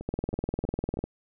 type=two click trains; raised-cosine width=2 ms; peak=-24 / -16 dBFS; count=4 / 20; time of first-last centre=0.01-0.972 / 0.09-1.04 s; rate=3.12 / 20 Hz; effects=none